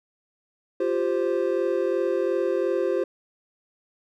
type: chord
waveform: triangle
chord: F suspended second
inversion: none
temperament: equal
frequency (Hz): 349.2 / 392 / 523.3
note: F4 / G4 / C5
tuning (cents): 0 / 0 / 0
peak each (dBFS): -24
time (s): 0.8-3.04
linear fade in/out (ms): 5
effects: none